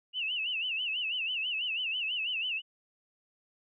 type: tone with vibrato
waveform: sine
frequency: 2794 Hz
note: F7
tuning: in tune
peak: -30 dBFS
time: 0.13-2.62 s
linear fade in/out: 50 ms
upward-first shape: sine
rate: 6.1 Hz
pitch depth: 150 cents each way
effects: none